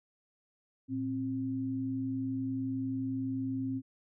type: tone pair together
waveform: sine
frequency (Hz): 113.94 / 264.8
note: A#2 / C4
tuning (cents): -39 / +21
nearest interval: octave + minor third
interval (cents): 1460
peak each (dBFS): -39 / -32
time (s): 0.88-3.82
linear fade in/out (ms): 50
effects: none